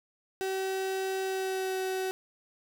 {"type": "tone with pitch glide", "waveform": "35% pulse", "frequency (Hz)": [381.9, 376.9], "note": ["G4", "F#4"], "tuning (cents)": [-45, 32], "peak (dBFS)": -28, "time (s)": [0.41, 2.11], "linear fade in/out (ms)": 0, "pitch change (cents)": -23, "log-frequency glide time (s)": [1.22, 1.79], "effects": []}